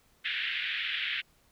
white band-pass noise, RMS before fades -33 dBFS, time 0.24-1.22 s, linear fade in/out 20 ms, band 1600 to 3400 Hz, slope 48 dB/octave, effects pink hiss -66 dBFS RMS until 1.51 s

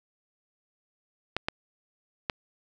clicks, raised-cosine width 0.3 ms, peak -11 dBFS, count 3, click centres 1.366 / 1.485 / 2.298 s, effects none

